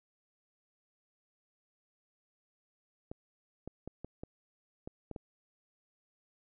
clicks, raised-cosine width 2 ms, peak -28 dBFS, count 8, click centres 3.115 / 3.676 / 3.876 / 4.046 / 4.235 / 4.875 / 5.113 / 5.162 s, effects none

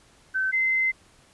sine tone pair in turn, 1535 / 2065 Hz, G6 / C7, -37 / -23 cents, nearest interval perfect fourth, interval 514 cents, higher second, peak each -22 / -20 dBFS, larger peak second, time 0.34-0.52 / 0.52-0.92 s, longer second, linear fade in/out 20 ms, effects pink hiss -57 dBFS RMS until 1.33 s + resampled to 24000 Hz

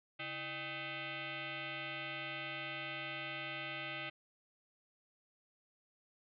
sine tone with frequency modulation, 329.6 Hz, E4, in tune, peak -40 dBFS, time 0.19-4.1 s, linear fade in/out 10 ms, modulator 468 Hz, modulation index 6.3, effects none

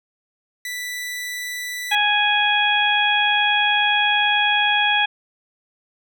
sawtooth tone, 1975.5 Hz, B6, in tune, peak -23 dBFS, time 0.65-1.95 s, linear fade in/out 2 ms
harmonic tone, 830.6 Hz, G#5, in tune, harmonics 1 / 2 / 3 / 4, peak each -21 / -21 / -21 / -21 dBFS, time 1.91-5.06 s, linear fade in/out 10 ms
effects none

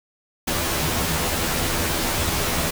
pink noise with comb filter, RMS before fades -23 dBFS, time 0.47-2.71 s, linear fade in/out 10 ms, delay 12 ms, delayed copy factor +0.95, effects none

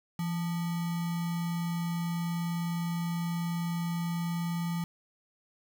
sine tone with sample-and-hold, 169.5 Hz, E3, 49 cents sharp, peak -29 dBFS, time 0.19-4.84 s, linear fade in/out 2 ms, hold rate 1050 Hz, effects none

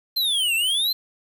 square exponential two-way sweep, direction down then up, 4186 to 2637 to 4186 Hz, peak -20 dBFS, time 0.16-0.93 s, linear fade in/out 10 ms, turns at 0.55 s, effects 8-bit

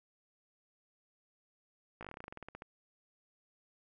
slowing click train, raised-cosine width 0.5 ms, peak -30 dBFS, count 17, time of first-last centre 2.01-2.621 s, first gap 17 ms, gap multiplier 1.1, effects none

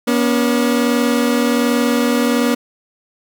30% pulse tone pair together, 240.6 / 281.9 Hz, B3 / C#4, -45 / +29 cents, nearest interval minor third, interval 274 cents, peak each -12 / -16 dBFS, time 0.07-2.55 s, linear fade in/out 10 ms, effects none

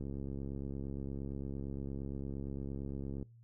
click train, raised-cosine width 3 ms, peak -29 dBFS, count 222, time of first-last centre 0.01-3.227 s, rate 68.7 Hz, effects noise-tail reverb RT60 0.3 s tail -24 dB re dry + added 116 Hz sine -56 dBFS peak until 3.43 s

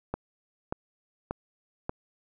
click train, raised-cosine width 1 ms, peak -16 dBFS, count 4, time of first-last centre 0.14-1.894 s, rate 1.71 Hz, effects none

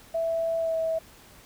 sine tone with pitch glide, 659.3 to 648.7 Hz, E5 to E5, 0 to -28 cents, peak -24 dBFS, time 0.14-0.99 s, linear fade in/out 10 ms, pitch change -28 cents, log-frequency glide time 0.59-0.76 s, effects pink hiss -52 dBFS RMS until 1.45 s

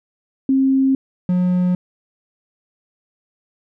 sine / triangle tone pair in turn, 267.3 / 180.32 Hz, C4 / F#3, +37 / -44 cents, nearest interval perfect fifth, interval 681 cents, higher first, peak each -12 dBFS, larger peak neither, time 0.49-0.95 / 1.29-1.75 s, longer neither, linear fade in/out 2 ms, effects none

